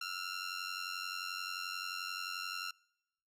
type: ring-modulated tone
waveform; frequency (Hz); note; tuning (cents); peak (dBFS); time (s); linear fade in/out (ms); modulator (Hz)
15% pulse; 1376; F6; -26; -29; 0.01-2.71; 5; 45.7
effects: noise-tail reverb RT60 0.9 s tail -26 dB re dry + low-pass 11000 Hz 12 dB/octave